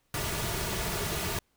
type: noise with comb filter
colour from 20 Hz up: pink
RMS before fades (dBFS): -32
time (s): 0.14-1.39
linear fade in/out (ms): 2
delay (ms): 3.8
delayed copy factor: -0.55
effects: pink hiss -72 dBFS RMS until 1.56 s